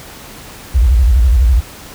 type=tone with vibrato; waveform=sine; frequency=60.7 Hz; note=B1; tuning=29 cents flat; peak=-6 dBFS; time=0.74-1.61 s; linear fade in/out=20 ms; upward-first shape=square; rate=12 Hz; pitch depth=200 cents each way; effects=pink hiss -34 dBFS RMS until 1.94 s